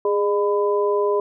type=tone cluster; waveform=sine; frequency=411.1 / 607 / 1002 Hz; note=G#4 / D#5 / B5; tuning=-18 / -43 / +25 cents; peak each=-18 / -25 / -25 dBFS; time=0.05-1.2 s; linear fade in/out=2 ms; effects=none